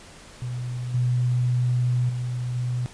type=tone with level steps; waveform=sine; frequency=123.47 Hz; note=B2; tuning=in tune; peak=-27 / -19 / -25 / -23 dBFS; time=0.42-2.86 s; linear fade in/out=0 ms; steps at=0.94 / 2.09 / 2.55 s; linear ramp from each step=5 ms; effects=pink hiss -46 dBFS RMS until 2.93 s + resampled to 22050 Hz